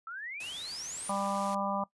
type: exponential sweep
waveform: sine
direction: up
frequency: 1296 to 10000 Hz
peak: -38 dBFS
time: 0.07-1.11 s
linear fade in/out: 2 ms
type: noise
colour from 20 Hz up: white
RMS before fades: -45 dBFS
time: 0.4-1.55 s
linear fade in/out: 5 ms
type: harmonic tone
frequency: 198.3 Hz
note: G3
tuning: 20 cents sharp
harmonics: 1 / 3 / 4 / 5 / 6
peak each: -36 / -36 / -36 / -36 / -36 dBFS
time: 1.09-1.84 s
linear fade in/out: 5 ms
effects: noise-tail reverb RT60 0.1 s tail -19 dB re dry + resampled to 24000 Hz